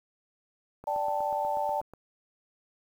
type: click train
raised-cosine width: 1 ms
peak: -31 dBFS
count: 10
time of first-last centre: 0.84-1.936 s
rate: 8.21 Hz
type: chord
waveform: sine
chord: D suspended fourth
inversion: none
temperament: just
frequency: 587.3 / 783.1 / 881 Hz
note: D5 / G5 / A5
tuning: 0 / -2 / +2 cents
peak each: -32 / -32 / -30 dBFS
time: 0.87-1.81 s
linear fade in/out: 5 ms
effects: 9-bit